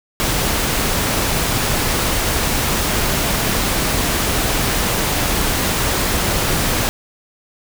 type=noise; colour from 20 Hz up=pink; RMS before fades=-18 dBFS; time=0.2-6.89 s; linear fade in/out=0 ms; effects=none